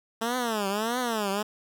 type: tone with vibrato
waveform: 10% pulse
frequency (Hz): 221.9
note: A3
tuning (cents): +15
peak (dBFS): -18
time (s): 0.21-1.43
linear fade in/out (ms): 10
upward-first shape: triangle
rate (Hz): 1.6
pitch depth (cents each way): 250
effects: none